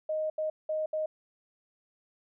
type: tone bursts at uneven times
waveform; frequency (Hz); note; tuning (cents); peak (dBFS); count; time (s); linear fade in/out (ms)
sine; 622.3; D#5; 0; -28; 4; 0.09-0.3 / 0.38-0.5 / 0.69-0.86 / 0.93-1.06; 5
effects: none